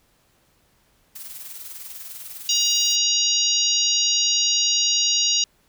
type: noise with tremolo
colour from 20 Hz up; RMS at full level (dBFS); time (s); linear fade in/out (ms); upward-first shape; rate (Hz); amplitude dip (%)
blue; -35; 1.15-2.96; 10; sine; 20; 50
type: harmonic tone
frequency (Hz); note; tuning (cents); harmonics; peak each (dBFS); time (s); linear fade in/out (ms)
950; A#5; +33; 3 / 4 / 5 / 6 / 7; -24 / -24 / -24 / -24 / -24; 2.49-5.44; 2
effects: pink hiss -62 dBFS RMS until 5.68 s